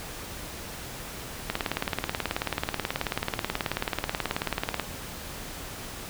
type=click train; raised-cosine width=0.3 ms; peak=-10 dBFS; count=62; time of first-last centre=1.5-4.797 s; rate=18.5 Hz; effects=pink hiss -39 dBFS RMS until 6.09 s